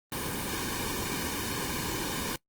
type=noise with comb filter; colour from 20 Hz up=pink; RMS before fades=-33 dBFS; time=0.12-2.36 s; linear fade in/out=2 ms; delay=1.5 ms; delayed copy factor=-0.7; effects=noise-tail reverb RT60 0.1 s tail -22 dB re dry + Opus 32 kbps